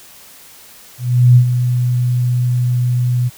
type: tone with ADSR envelope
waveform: sine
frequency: 123.47 Hz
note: B2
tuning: in tune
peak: -3 dBFS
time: 0.98-3.3 s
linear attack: 380 ms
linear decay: 87 ms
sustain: -9 dB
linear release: 29 ms
effects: white hiss -41 dBFS RMS until 3.37 s